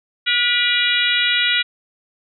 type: harmonic tone with a mistuned harmonic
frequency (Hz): 480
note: B4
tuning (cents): -49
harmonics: 3 / 4 / 5 / 6 / 7 / 8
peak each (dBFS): -22 / -22 / -22 / -22 / -22 / -22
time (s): 0.26-1.63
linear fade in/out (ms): 20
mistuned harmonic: 4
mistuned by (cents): +40
effects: none